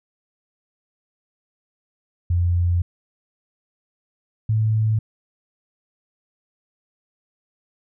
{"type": "tone pair in turn", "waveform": "sine", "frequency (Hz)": [87.31, 109.46], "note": ["F2", "A2"], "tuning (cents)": [0, -9], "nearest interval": "major third", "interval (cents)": 391, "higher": "second", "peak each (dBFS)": -16, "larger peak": "neither", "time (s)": [[2.3, 2.82], [4.49, 4.99]], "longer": "first", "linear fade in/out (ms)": 5, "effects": []}